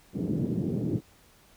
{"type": "band-pass noise", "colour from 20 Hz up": "pink", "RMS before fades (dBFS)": -29, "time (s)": [0.13, 1.01], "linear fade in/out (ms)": 50, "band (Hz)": [120, 360], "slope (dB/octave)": 24, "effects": ["pink hiss -59 dBFS RMS until 1.56 s"]}